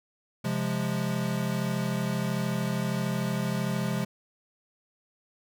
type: chord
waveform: square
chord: F minor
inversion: second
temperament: equal with one note detuned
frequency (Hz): 133.1 / 174.61 / 207.7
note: C3 / F3 / Ab3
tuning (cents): +30 / 0 / 0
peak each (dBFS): -32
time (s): 0.44-4.05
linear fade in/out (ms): 10
effects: none